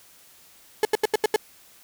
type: tone bursts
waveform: 35% pulse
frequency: 428.7 Hz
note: A4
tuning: 45 cents flat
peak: -15 dBFS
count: 6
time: 0.83-1.361 s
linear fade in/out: 2 ms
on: 21 ms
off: 81 ms
effects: white hiss -53 dBFS RMS until 1.83 s